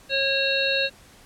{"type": "harmonic tone with a mistuned harmonic", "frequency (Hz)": 545, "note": "C#5", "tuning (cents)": -29, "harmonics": [1, 3, 5, 7, 8], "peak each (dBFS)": [-26, -28, -25, -27, -29], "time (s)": [0.09, 0.9], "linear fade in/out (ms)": 50, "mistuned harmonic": 8, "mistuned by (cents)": -33, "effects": ["pink hiss -51 dBFS RMS until 1.25 s", "low-pass 12000 Hz 12 dB/octave"]}